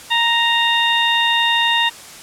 harmonic tone with a mistuned harmonic, 932 Hz, A#5, 1 cent flat, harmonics 1 / 2 / 3 / 4, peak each -19 / -19 / -19 / -19 dBFS, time 0.1-1.9 s, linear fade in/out 20 ms, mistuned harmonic 4, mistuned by -23 cents, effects white hiss -37 dBFS RMS until 2.22 s + low-pass 10000 Hz 12 dB/octave

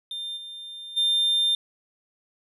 triangle tone with level steps, 3600 Hz, A7, 39 cents sharp, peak -29 / -35 / -18 dBFS, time 0.11-1.55 s, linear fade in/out 2 ms, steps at 0.36 / 0.96 s, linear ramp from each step 20 ms, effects resampled to 32000 Hz

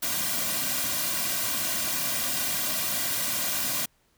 white noise with comb filter, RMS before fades -28 dBFS, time 0.02-3.86 s, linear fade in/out 10 ms, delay 2.3 ms, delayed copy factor -0.95, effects pink hiss -67 dBFS RMS until 4.17 s

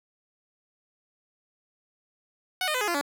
10% pulse tone with pitch steps, 740 / 611.6 / 505.4 / 417.7 / 345.2 / 285.3 Hz, F#5 / D#5 / B4 / G#4 / F4 / C#4, 0 / -30 / +40 / +10 / -20 / +50 cents, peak -17 dBFS, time 2.61-3.012 s, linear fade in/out 2 ms, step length 67 ms, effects none

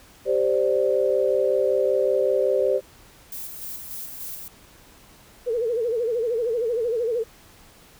sine chord, G suspended fourth, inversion none, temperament just, 392 / 522.7 / 588 Hz, G4 / C5 / D5, 0 / -2 / +2 cents, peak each -23 / -21 / -24 dBFS, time 0.25-2.81 s, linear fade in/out 50 ms
violet noise with tremolo, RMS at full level -34 dBFS, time 3.32-4.48 s, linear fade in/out 2 ms, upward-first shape square, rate 3.4 Hz, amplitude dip 35%
sine tone with vibrato, 466.2 Hz, A#4, in tune, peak -21 dBFS, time 5.46-7.24 s, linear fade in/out 20 ms, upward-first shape sine, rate 13 Hz, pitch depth 110 cents each way
effects pink hiss -51 dBFS RMS until 7.99 s

